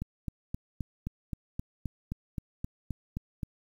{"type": "click train", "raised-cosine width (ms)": 5, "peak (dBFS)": -21, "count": 14, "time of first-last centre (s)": [0.02, 3.432], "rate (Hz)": 3.81, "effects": ["9-bit"]}